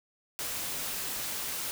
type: noise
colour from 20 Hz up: white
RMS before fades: -35 dBFS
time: 0.39-1.71 s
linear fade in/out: 0 ms
effects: none